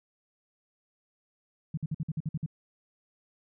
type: tone bursts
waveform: sine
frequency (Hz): 155.56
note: D#3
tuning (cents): 0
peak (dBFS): -28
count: 9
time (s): 1.74-2.462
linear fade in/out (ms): 5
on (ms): 34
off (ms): 52
effects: none